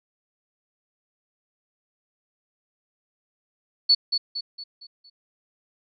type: tone with echo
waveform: sine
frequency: 4435 Hz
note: C#8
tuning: in tune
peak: -13 dBFS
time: 3.89-3.95 s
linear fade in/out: 10 ms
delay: 230 ms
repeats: 5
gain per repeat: -7 dB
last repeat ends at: 5.1 s
effects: none